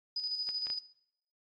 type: tone with tremolo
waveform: sine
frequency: 4978 Hz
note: D#8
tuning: in tune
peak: -31 dBFS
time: 0.16-0.79 s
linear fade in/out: 5 ms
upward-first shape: square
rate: 13 Hz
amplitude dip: 40%
type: clicks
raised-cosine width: 0.2 ms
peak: -30 dBFS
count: 3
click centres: 0.49 / 0.669 / 0.701 s
effects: noise-tail reverb RT60 0.7 s tail -18 dB re dry + AAC 32 kbps

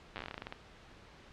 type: slowing click train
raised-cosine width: 0.3 ms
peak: -24 dBFS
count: 15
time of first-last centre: 0.16-0.525 s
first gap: 9 ms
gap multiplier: 1.15
effects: pink hiss -56 dBFS RMS until 1.32 s + low-pass 4000 Hz 12 dB/octave

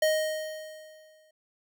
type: tone with exponential decay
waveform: square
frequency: 623 Hz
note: D#5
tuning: 2 cents sharp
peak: -21 dBFS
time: 0.02-1.31 s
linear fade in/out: 5 ms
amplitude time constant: 280 ms
effects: none

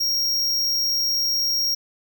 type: tone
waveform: square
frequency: 5588 Hz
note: F8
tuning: in tune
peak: -20 dBFS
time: 0-1.75 s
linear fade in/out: 10 ms
effects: none

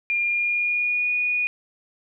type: tone with pitch glide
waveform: sine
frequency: 2406 to 2459 Hz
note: D7 to D#7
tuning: +41 to -21 cents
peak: -20 dBFS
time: 0.1-1.47 s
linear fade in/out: 0 ms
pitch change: +38 cents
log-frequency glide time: 0.25-1.11 s
effects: none

